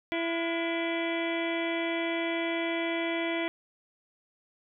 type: harmonic tone with a mistuned harmonic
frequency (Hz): 333.9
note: E4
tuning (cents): +22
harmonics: 1 / 2 / 3 / 4 / 5 / 6 / 7 / 8 / 9 / 10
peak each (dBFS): -31 / -34 / -41 / -44 / -46 / -36 / -37 / -49 / -46 / -42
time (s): 0.12-3.48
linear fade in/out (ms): 0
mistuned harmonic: 4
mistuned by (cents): +120
effects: none